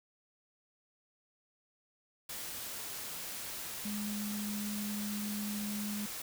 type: tone in noise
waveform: sine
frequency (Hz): 207.7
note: G#3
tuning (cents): 0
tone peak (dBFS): -36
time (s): 3.85-6.06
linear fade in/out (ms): 5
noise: white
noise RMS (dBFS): -42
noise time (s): 2.29-6.22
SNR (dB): +3
effects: none